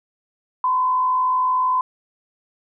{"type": "tone with frequency modulation", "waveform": "sine", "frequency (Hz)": 1017, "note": "C6", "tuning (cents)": -50, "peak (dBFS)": -16, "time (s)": [0.64, 1.81], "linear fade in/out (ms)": 2, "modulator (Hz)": 53.4, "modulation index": 0.36, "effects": []}